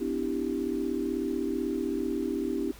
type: chord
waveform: sine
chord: E minor seventh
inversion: second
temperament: equal with one note detuned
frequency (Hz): 253.4 / 293.7 / 329.6 / 392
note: B3 / D4 / E4 / G4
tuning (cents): +45 / 0 / 0 / 0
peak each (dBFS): -33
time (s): 0-2.72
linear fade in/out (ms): 10
effects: added 51 Hz sine -48 dBFS peak until 2.79 s + pink hiss -51 dBFS RMS until 2.79 s